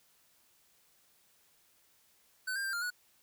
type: tone with pitch steps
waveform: square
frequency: 1514 / 1598 / 1576 / 1400 / 1464 Hz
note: F#6 / G6 / G6 / F6 / F#6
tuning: +39 / +33 / +9 / +4 / -19 cents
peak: -34 dBFS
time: 2.47-2.905 s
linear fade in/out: 10 ms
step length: 87 ms
effects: white hiss -68 dBFS RMS until 3.22 s